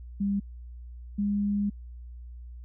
sine tone pair in turn, 200 / 203.7 Hz, G3 / G#3, +35 / -33 cents, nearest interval unison, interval 32 cents, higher second, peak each -24 dBFS, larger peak neither, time 0.2-0.4 / 1.18-1.7 s, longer second, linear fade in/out 10 ms, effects added 60 Hz sine -40 dBFS peak until 2.64 s

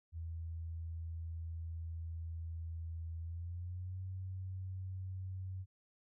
sine tone with pitch glide, 82.41 to 93.58 Hz, E2 to F#2, 0 to +20 cents, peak -40 dBFS, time 0.12-5.66 s, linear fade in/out 50 ms, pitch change +220 cents, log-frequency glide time 3.2-4.01 s, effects none

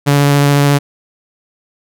sawtooth tone with vibrato, 142.7 Hz, D3, 49 cents flat, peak -4 dBFS, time 0.06-0.79 s, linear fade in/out 20 ms, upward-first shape sine, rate 14 Hz, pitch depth 11 cents each way, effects none

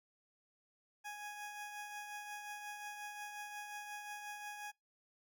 20% pulse tone with tremolo, 830.6 Hz, G#5, in tune, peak -38 dBFS, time 1.04-4.72 s, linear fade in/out 20 ms, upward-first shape triangle, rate 5.6 Hz, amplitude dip 45%, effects noise-tail reverb RT60 0.2 s tail -26 dB re dry

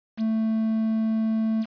triangle tone with quantisation, 221.3 Hz, A3, 10 cents sharp, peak -19 dBFS, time 0.17-1.66 s, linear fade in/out 50 ms, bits 7, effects resampled to 11025 Hz

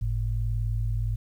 sine tone pair together, 48.86 / 110 Hz, G1 / A2, -5 / 0 cents, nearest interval octave + major second, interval 1405 cents, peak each -27 dBFS, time 0.01-1.16 s, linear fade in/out 10 ms, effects 10-bit

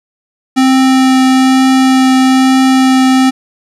square tone with vibrato, 261.6 Hz, C4, in tune, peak -6 dBFS, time 0.56-3.31 s, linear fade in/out 20 ms, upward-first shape triangle, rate 1.1 Hz, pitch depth 8 cents each way, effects low-pass 9000 Hz 12 dB/octave + 8-bit

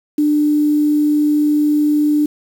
sine tone with quantisation, 297.7 Hz, D4, 24 cents sharp, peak -11 dBFS, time 0.18-2.26 s, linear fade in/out 5 ms, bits 6, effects none

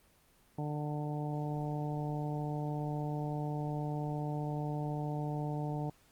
harmonic tone, 148.8 Hz, D3, 23 cents sharp, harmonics 1 / 2 / 3 / 4 / 5 / 6, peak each -35 / -41 / -45 / -46 / -44 / -47 dBFS, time 0.58-5.9 s, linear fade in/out 5 ms, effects pink hiss -66 dBFS RMS until 6.11 s + Opus 24 kbps

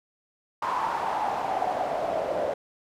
pink noise with band-pass filter sweep, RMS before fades -28 dBFS, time 0.62-2.54 s, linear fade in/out 5 ms, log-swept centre 1000 to 570 Hz, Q 5.7, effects none

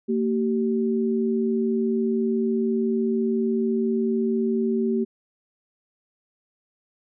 sine tone pair together, 228.5 / 384.3 Hz, A#3 / G4, -34 / -34 cents, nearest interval major sixth, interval 900 cents, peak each -22 / -24 dBFS, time 0.08-5.05 s, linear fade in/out 20 ms, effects none

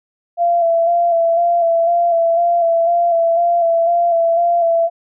sine tone with vibrato, 679 Hz, F5, 49 cents flat, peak -11 dBFS, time 0.37-4.9 s, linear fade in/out 50 ms, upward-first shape square, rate 2 Hz, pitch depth 26 cents each way, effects none

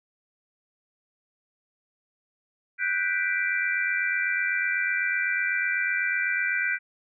sine chord, G major seventh, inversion third, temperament equal, 1480 / 1568 / 1975.5 / 2349 Hz, F#6 / G6 / B6 / D7, 0 / 0 / 0 / 0 cents, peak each -29 dBFS, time 2.78-6.79 s, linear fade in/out 50 ms, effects none

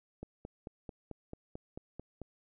click train, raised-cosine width 2 ms, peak -29 dBFS, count 10, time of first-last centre 0.23-2.217 s, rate 4.53 Hz, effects none

